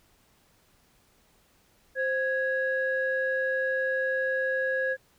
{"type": "tone pair together", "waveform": "sine", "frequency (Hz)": [524, 1661], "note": ["C5", "G#6"], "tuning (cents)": [2, 0], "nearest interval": "octave + minor sixth", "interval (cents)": 1998, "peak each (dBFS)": -27, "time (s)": [1.95, 4.97], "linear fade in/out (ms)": 50, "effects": ["tanh soft clip ceiling -17 dBFS", "pink hiss -64 dBFS RMS until 5.18 s"]}